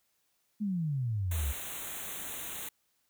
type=exponential sweep; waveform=sine; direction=down; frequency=217.4 to 65.9 Hz; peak=-29 dBFS; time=0.6-1.53 s; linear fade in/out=20 ms
type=band-stop noise; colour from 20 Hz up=white; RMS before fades=-40 dBFS; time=1.31-2.69 s; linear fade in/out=5 ms; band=4000 to 6200 Hz; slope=96 dB/octave
effects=white hiss -75 dBFS RMS until 3.09 s